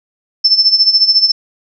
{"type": "tone with tremolo", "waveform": "sine", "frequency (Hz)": 5300, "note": "E8", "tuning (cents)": 9, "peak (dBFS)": -4, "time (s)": [0.44, 1.32], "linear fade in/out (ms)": 10, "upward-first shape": "sine", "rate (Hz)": 14, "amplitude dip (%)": 75, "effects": []}